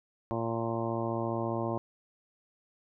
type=harmonic tone with a mistuned harmonic; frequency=114.8 Hz; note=A#2; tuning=26 cents flat; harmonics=1 / 2 / 3 / 4 / 5 / 6 / 7 / 8 / 9; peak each=-36 / -37 / -35 / -42 / -37 / -40 / -43 / -41 / -41 dBFS; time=0.31-1.78 s; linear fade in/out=0 ms; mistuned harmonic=9; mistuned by=+28 cents; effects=none